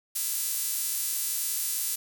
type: tone with high-pass filter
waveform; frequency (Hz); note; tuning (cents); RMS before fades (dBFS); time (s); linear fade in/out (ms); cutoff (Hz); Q
sawtooth; 336.9; E4; +38; -30; 0.15-1.96; 10; 9100; 0.8
effects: none